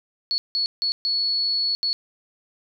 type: tone bursts at uneven times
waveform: sine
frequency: 4396 Hz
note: C#8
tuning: 15 cents flat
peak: -20 dBFS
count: 5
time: 0.31-0.38 / 0.55-0.66 / 0.82-0.92 / 1.05-1.75 / 1.83-1.93 s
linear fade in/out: 0 ms
effects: none